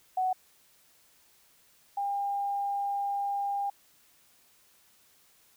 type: tone pair in turn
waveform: sine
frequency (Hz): 745 / 802.6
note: F#5 / G5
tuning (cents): +12 / +41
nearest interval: minor second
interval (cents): 129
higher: second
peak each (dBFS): -25 / -28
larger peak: first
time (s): 0.17-0.33 / 1.97-3.7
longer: second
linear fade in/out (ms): 5
effects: white hiss -63 dBFS RMS until 5.56 s